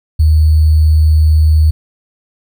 sine tone with sample-and-hold, 77.78 Hz, D#2, in tune, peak -5 dBFS, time 0.19-1.71 s, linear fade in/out 10 ms, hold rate 4410 Hz, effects none

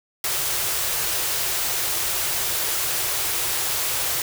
white band-stop noise, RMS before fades -24 dBFS, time 0.24-4.22 s, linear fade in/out 2 ms, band 170 to 310 Hz, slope 96 dB/octave, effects none

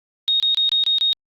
sine tone bursts, 3729 Hz, A#7, in tune, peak -15 dBFS, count 6, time 0.28-1.13 s, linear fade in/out 0 ms, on 120 ms, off 26 ms, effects Opus 48 kbps

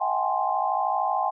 sine tone cluster, 644 / 736 / 797 / 850 / 1048 Hz, E5 / F#5 / G5 / G#5 / C6, -41 / -9 / +28 / +40 / +2 cents, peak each -33 / -28 / -27 / -29 / -28 dBFS, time 0-1.31 s, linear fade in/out 20 ms, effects none

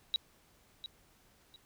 sine tone with echo, 3872 Hz, B7, 35 cents flat, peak -27 dBFS, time 0.14-0.16 s, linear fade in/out 0 ms, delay 700 ms, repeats 2, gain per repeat -12 dB, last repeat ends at 1.56 s, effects pink hiss -66 dBFS RMS until 1.65 s

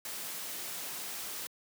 white noise, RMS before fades -40 dBFS, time 0.05-1.47 s, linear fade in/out 2 ms, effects high-pass 150 Hz 12 dB/octave

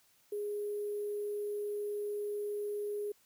sine tone with sample-and-hold, 413.6 Hz, G#4, 7 cents flat, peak -34 dBFS, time 0.32-3.12 s, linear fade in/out 5 ms, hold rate 11025 Hz, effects white hiss -68 dBFS RMS until 3.25 s

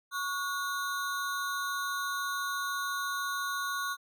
square ring-modulated tone, 1281 Hz, E6, 50 cents flat, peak -29 dBFS, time 0.11-3.97 s, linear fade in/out 50 ms, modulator 167 Hz, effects none

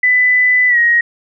sine tone with pitch glide, 1997 to 1884.9 Hz, B6 to A#6, +19 to +19 cents, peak -8 dBFS, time 0.03-1.01 s, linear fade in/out 5 ms, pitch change -100 cents, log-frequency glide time 0.68-0.78 s, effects none

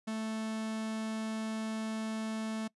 45% pulse tone, 220 Hz, A3, in tune, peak -34 dBFS, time 0.07-2.68 s, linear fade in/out 10 ms, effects noise-tail reverb RT60 0.1 s tail -23 dB re dry + resampled to 24000 Hz

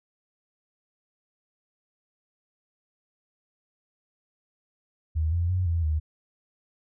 sine tone with pitch steps, 78.9 / 85.8 / 91.7 / 83.9 / 77.4 Hz, D#2 / F2 / F#2 / E2 / D#2, +25 / -30 / -15 / +31 / -9 cents, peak -22 dBFS, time 5.15-6 s, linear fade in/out 20 ms, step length 170 ms, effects none

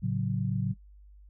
sine chord, F# minor, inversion first, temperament just, 111 / 138.75 / 185 Hz, A2 / C#3 / F#3, +16 / +2 / 0 cents, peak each -31 dBFS, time 0.02-0.74 s, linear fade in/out 20 ms, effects noise-tail reverb RT60 0.1 s tail -21 dB re dry + added 50 Hz sine -50 dBFS peak until 1.29 s

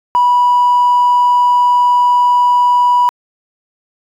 triangle tone, 979 Hz, B5, 15 cents flat, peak -4 dBFS, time 0.15-3.09 s, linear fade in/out 0 ms, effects tanh soft clip ceiling -4 dBFS

